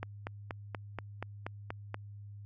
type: click train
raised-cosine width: 0.5 ms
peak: -22 dBFS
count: 9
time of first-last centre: 0.03-1.944 s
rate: 4.18 Hz
effects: added 102 Hz sine -45 dBFS peak until 2.45 s